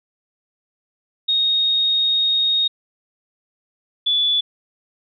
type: tone pair in turn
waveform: sine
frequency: 3729 / 3450 Hz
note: A#7 / A7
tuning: 0 / -35 cents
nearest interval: minor second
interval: 135 cents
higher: first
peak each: -15 dBFS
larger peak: neither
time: 1.28-2.68 / 4.06-4.41 s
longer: first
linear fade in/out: 10 ms
effects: none